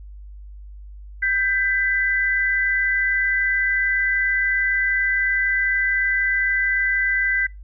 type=tone pair together; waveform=sine; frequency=1573.3 / 1996 Hz; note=G6 / B6; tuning=+6 / +18 cents; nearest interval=major third; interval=412 cents; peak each=-21 / -20 dBFS; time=1.22-7.47 s; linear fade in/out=10 ms; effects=noise-tail reverb RT60 0.2 s tail -24 dB re dry + added 50 Hz sine -36 dBFS peak until 7.63 s